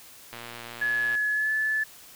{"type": "click train", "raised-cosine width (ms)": 0.3, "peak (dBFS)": -23, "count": 98, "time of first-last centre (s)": [0.33, 1.152], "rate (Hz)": 118}
{"type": "tone with pitch glide", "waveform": "sine", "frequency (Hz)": [1700, 1736.7], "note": ["G#6", "A6"], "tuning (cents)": [40, -23], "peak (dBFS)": -23, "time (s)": [0.81, 1.84], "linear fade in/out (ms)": 10, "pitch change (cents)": 37, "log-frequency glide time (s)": [1.32, 1.52]}
{"effects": ["white hiss -49 dBFS RMS until 2.15 s"]}